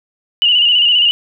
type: tone with vibrato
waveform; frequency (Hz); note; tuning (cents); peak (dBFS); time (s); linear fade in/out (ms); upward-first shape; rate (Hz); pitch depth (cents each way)
sine; 2900; F#7; -35; -8; 0.42-1.11; 0; square; 15; 44
effects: none